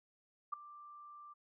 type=tone with ADSR envelope; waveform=sine; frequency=1180 Hz; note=D6; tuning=8 cents sharp; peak=-32 dBFS; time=0.52-1.34 s; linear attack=14 ms; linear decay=6 ms; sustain=-19 dB; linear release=17 ms; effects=none